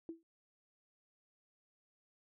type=tone with exponential decay; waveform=sine; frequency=329.6 Hz; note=E4; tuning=in tune; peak=-38 dBFS; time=0.09-0.23 s; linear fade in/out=1 ms; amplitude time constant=30 ms; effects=none